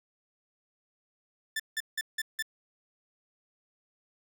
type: tone bursts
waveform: sawtooth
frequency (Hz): 1766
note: A6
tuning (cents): +6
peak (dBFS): -26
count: 5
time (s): 1.56-2.425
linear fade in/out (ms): 5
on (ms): 37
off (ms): 170
effects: none